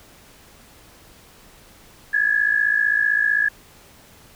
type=tone pair together; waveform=sine; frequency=1661.2 / 1716.8 Hz; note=G#6 / A6; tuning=0 / -43 cents; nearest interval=minor second; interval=57 cents; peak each=-19 dBFS; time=2.13-3.49 s; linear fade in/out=10 ms; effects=pink hiss -49 dBFS RMS until 4.35 s